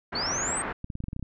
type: low-pass noise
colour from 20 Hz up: white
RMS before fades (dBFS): -33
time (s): 0.12-0.73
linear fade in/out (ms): 10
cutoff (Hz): 1800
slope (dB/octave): 24
type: linear sweep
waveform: sine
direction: up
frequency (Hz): 4296 to 8520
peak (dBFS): -28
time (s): 0.15-0.62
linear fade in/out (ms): 5
type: clicks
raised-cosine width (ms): 5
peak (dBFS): -22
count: 10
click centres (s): 0.844 / 0.902 / 0.954 / 1.004 / 1.04 / 1.084 / 1.131 / 1.164 / 1.195 / 1.227
effects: none